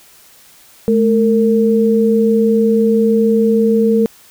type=tone pair together; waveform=sine; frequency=215.5 / 456.6 Hz; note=A3 / A#4; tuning=-36 / -36 cents; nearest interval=octave + minor second; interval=1300 cents; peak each=-12 dBFS; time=0.88-4.06 s; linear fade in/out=0 ms; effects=white hiss -45 dBFS RMS until 4.3 s

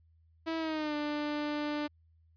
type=tone with pitch glide; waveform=sawtooth; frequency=325.3 to 296.6 Hz; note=E4 to D4; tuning=-23 to +17 cents; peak=-28 dBFS; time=0.46-1.88 s; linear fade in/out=20 ms; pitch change=-160 cents; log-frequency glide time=0.58-0.95 s; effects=added 81 Hz sine -62 dBFS peak until 2.36 s + resampled to 11025 Hz

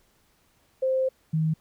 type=tone pair in turn; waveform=sine; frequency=523.3 / 158.11 Hz; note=C5 / D#3; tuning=0 / +28 cents; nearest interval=octave + major sixth; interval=2072 cents; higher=first; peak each=-21 dBFS; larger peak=neither; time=0.82-1.09 / 1.33-1.54 s; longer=first; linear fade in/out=10 ms; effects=pink hiss -65 dBFS RMS until 1.6 s

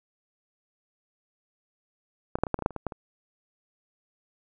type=clicks; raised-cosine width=1 ms; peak=-11 / -26 / -7 / -19 / -9 / -21 / -16 / -7 / -28 / -19 / -14 / -23 dBFS; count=12; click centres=2.355 / 2.387 / 2.436 / 2.468 / 2.543 / 2.59 / 2.623 / 2.661 / 2.707 / 2.763 / 2.867 / 2.922 s; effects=none

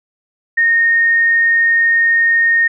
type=tone; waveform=sine; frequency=1846 Hz; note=A#6; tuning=17 cents flat; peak=-9 dBFS; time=0.57-2.68 s; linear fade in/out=10 ms; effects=none

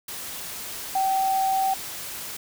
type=tone in noise; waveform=sine; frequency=770 Hz; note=G5; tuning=31 cents flat; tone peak=-20 dBFS; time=0.95-1.74 s; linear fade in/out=5 ms; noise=white; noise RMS=-35 dBFS; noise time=0.08-2.37 s; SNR=+12 dB; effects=none

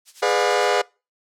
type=noise with tremolo; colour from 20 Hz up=violet; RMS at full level=-30 dBFS; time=0.05-0.7 s; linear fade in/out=50 ms; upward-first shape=sine; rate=9 Hz; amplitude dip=85%
type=chord; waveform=sawtooth; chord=G# diminished seventh; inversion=none; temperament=just; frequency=415.3 / 498.4 / 598 / 717.6 Hz; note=G#4 / B4 / D5 / F5; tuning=0 / +16 / +31 / +47 cents; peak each=-18 / -18 / -20 / -19 dBFS; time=0.22-0.82 s; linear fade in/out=10 ms
effects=noise-tail reverb RT60 0.3 s tail -25 dB re dry + low-pass 6000 Hz 12 dB/octave

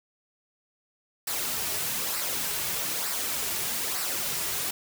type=noise with flanger; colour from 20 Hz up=white; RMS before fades=-30 dBFS; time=1.27-4.71 s; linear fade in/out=5 ms; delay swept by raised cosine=0.3 to 3.9 ms; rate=1.1 Hz; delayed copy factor=-0.5; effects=none

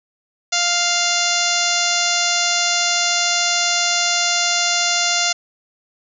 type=harmonic tone; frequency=698.5 Hz; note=F5; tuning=in tune; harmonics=1 / 2 / 3 / 4 / 5 / 6 / 7 / 8 / 9 / 10; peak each=-25 / -25 / -25 / -25 / -25 / -25 / -25 / -25 / -25 / -25 dBFS; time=0.52-5.33 s; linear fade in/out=10 ms; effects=none

